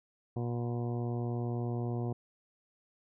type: harmonic tone with a mistuned harmonic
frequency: 119.7 Hz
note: A#2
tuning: 46 cents sharp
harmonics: 1 / 2 / 3 / 4 / 5 / 6 / 7 / 8 / 9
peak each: -33 / -39 / -40 / -45 / -50 / -46 / -55 / -54 / -58 dBFS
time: 0.36-2.13 s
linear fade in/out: 5 ms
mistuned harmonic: 9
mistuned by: -59 cents
effects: none